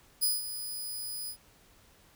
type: tone with ADSR envelope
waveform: 5% pulse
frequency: 4978 Hz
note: D#8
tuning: in tune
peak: -17 dBFS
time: 0.21-1.37 s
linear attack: 24 ms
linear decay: 180 ms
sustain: -12 dB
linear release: 82 ms
effects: pink hiss -61 dBFS RMS until 2.15 s